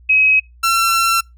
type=tone pair in turn; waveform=sine / sawtooth; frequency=2546 / 1351.7 Hz; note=D#7 / E6; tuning=+39 / +43 cents; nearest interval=major seventh; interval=1096 cents; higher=first; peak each=-9 dBFS; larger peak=neither; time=0.09-0.4 / 0.63-1.21 s; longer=second; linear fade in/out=10 ms; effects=noise-tail reverb RT60 0.2 s tail -26 dB re dry + added 60 Hz sine -42 dBFS peak until 1.37 s